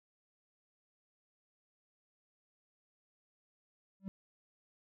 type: tone with exponential growth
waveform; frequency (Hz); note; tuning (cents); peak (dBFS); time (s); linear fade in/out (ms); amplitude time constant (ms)
triangle; 193.4; G3; -23; -32; 4-4.08; 0; 17
effects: none